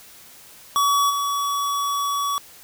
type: tone with level steps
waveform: square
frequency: 1134 Hz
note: C#6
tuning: 39 cents sharp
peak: -17 / -22 dBFS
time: 0.76-2.38 s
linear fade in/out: 0 ms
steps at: 1.09 s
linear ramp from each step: 20 ms
effects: white hiss -46 dBFS RMS until 2.63 s